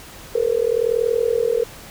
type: tone with amplitude modulation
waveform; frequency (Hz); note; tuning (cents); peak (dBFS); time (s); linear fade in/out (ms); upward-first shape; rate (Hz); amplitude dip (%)
sine; 466.2; A#4; 0; -12; 0.35-1.64; 5; sine; 40.9; 95
effects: pink hiss -40 dBFS RMS until 1.9 s